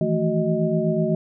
sine tone cluster, 160.1 / 168.1 / 219.4 / 372.5 / 625 Hz, D#3 / E3 / A3 / F#4 / D#5, +50 / +34 / -5 / +12 / +8 cents, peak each -25 dBFS, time 0.01-1.15 s, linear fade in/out 2 ms, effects none

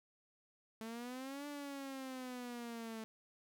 sawtooth exponential two-way sweep, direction up then down, 220 to 292.2 to 220 Hz, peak -40 dBFS, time 0.81-3.04 s, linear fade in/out 0 ms, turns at 1.47 s, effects none

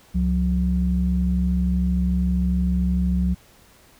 sine tone pair together, 67.86 / 180.9 Hz, C#2 / F#3, -36 / -39 cents, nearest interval octave + perfect fourth, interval 1697 cents, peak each -20 dBFS, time 0.14-3.35 s, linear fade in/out 20 ms, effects tanh soft clip ceiling -10 dBFS + pink hiss -53 dBFS RMS until 3.99 s

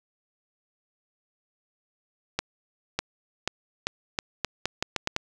accelerating click train, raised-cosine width 0.2 ms, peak -8 dBFS, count 11, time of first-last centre 2.39-5.164 s, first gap 600 ms, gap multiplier 0.81, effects none

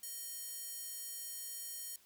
square tone with high-pass filter, 622.3 Hz, D#5, in tune, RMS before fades -45 dBFS, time 0.03-1.96 s, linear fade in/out 2 ms, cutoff 8500 Hz, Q 0.89, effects white hiss -66 dBFS RMS until 2.05 s

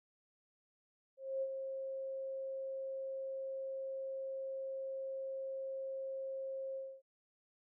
sine tone with ADSR envelope, 535 Hz, C5, 38 cents sharp, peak -33 dBFS, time 1.17-7.02 s, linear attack 250 ms, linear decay 52 ms, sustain -6 dB, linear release 260 ms, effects none

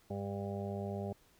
harmonic tone, 100 Hz, G2, 35 cents sharp, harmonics 1 / 2 / 4 / 5 / 6 / 7 / 8, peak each -41 / -41 / -43 / -50 / -45 / -49 / -50 dBFS, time 0.1-1.13 s, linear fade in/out 5 ms, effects pink hiss -67 dBFS RMS until 1.39 s

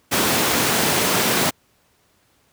pink high-pass noise, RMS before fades -19 dBFS, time 0.11-1.51 s, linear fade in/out 20 ms, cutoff 170 Hz, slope 12 dB/octave, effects pink hiss -61 dBFS RMS until 2.52 s + high-pass 60 Hz 12 dB/octave

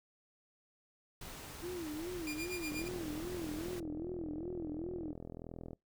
pink noise, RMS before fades -48 dBFS, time 1.21-3.8 s, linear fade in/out 5 ms
sine tone with vibrato, 329.6 Hz, E4, in tune, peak -39 dBFS, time 1.62-5.13 s, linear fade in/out 20 ms, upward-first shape sine, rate 2.5 Hz, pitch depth 170 cents each way
sawtooth tone with tremolo, 2411 Hz, D7, 45 cents sharp, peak -35 dBFS, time 2.27-2.88 s, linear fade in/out 0 ms, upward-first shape sine, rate 8.3 Hz, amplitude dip 85%
click train, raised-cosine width 2 ms, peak -32 dBFS, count 126, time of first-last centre 2.72-5.732 s, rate 41.5 Hz
effects noise-tail reverb RT60 0.2 s tail -26 dB re dry

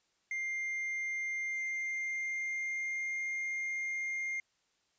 triangle tone with pitch glide, 2100 to 2116 Hz, C7 to C7, +6 to +19 cents, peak -32 dBFS, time 0.31-4.4 s, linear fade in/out 2 ms, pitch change +13 cents, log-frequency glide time 1.45-3.22 s, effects white hiss -75 dBFS RMS until 4.98 s + resampled to 16000 Hz

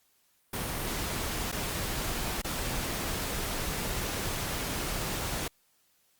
pink noise with dropouts, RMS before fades -33 dBFS, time 0.53-5.48 s, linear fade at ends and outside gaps 5 ms, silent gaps 1.517-1.524 / 2.418-2.444 s, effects white hiss -69 dBFS RMS until 6.19 s + Opus 48 kbps

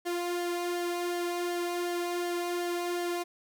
sawtooth tone with flanger, 350 Hz, F4, 4 cents sharp, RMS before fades -32 dBFS, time 0.05-3.24 s, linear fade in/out 20 ms, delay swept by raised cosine 0.78 to 2.28 ms, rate 2.7 Hz, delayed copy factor -0.55, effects none

